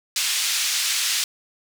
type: band-pass noise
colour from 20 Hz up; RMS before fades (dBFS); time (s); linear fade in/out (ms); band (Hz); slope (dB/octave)
white; -23; 0.16-1.24; 2; 2300 to 6500; 12
effects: none